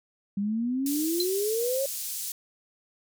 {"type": "exponential sweep", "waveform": "sine", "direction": "up", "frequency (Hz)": [196, 558], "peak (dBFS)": -25, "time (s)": [0.37, 1.86], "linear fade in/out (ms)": 5}
{"type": "band-pass noise", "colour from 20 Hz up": "white", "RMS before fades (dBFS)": -34, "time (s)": [0.86, 2.32], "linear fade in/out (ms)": 2, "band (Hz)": [5300, 16000], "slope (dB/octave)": 12}
{"type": "tone with exponential decay", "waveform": "triangle", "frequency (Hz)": 4084, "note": "C8", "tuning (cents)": -43, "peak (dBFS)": -21, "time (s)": [1.2, 1.29], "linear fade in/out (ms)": 2, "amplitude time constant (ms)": 19}
{"effects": []}